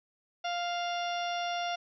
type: harmonic tone with a mistuned harmonic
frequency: 698.5 Hz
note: F5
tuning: in tune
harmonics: 1 / 2 / 3 / 4 / 5 / 6 / 7 / 8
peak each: -32 / -40 / -44 / -41 / -42 / -51 / -53 / -46 dBFS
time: 0.44-1.76 s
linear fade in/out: 10 ms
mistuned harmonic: 6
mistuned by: +31 cents
effects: none